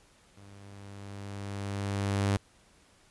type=tone with level ramp; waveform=sawtooth; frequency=99.8 Hz; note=G2; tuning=32 cents sharp; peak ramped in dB=-47 to -20 dBFS; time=0.37-2.37 s; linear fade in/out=5 ms; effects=pink hiss -62 dBFS RMS until 3.1 s + resampled to 24000 Hz